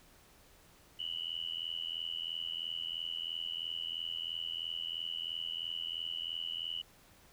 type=tone with amplitude modulation; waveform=sine; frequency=2960 Hz; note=F#7; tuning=in tune; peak=-32 dBFS; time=0.99-6.82 s; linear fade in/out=10 ms; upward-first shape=sine; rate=83 Hz; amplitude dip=100%; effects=pink hiss -62 dBFS RMS until 7.32 s